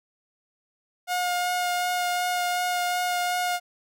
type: tone with vibrato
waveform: sawtooth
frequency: 716 Hz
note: F5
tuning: 43 cents sharp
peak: -20 dBFS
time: 1.07-3.6 s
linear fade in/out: 50 ms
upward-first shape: sine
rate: 2.7 Hz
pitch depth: 11 cents each way
effects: none